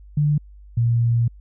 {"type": "tone pair in turn", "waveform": "sine", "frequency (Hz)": [148, 117.47], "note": ["D3", "A#2"], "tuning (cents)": [14, 14], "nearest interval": "major third", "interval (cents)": 400, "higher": "first", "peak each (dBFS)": -15, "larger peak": "neither", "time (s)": [[0.17, 0.38], [0.77, 1.28]], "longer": "second", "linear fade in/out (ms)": 5, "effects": ["added 50 Hz sine -41 dBFS peak until 1.4 s"]}